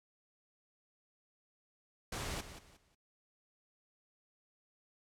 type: noise with echo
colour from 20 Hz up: pink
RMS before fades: -40 dBFS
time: 2.12-2.41 s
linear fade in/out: 5 ms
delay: 180 ms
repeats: 3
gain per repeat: -11 dB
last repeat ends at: 2.95 s
effects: noise-tail reverb RT60 0.1 s tail -22 dB re dry + low-pass 10000 Hz 12 dB/octave